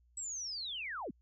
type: linear sweep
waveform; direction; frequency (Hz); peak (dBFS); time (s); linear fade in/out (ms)
sine; down; 7902 to 155.5; -38; 0.17-1.11; 5
effects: added 60 Hz sine -65 dBFS peak until 1.21 s